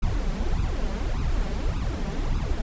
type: noise with flanger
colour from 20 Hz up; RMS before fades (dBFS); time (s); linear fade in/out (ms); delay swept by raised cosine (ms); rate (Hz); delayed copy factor
brown; -25; 0.02-2.62; 10; 0.78 to 5.18; 1.7; +0.85
effects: resampled to 16000 Hz